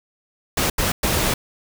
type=noise bursts at uneven times; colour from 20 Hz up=pink; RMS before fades=-20 dBFS; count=3; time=0.57-0.7 / 0.78-0.92 / 1.03-1.34 s; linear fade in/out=5 ms; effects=none